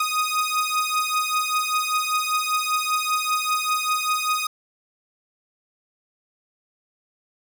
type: beating tone pair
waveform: sawtooth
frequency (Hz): 1244.5 / 1249.6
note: D#6 / D#6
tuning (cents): 0 / +7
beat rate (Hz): 5.1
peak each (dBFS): -20 / -21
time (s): 0-4.47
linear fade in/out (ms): 5
effects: none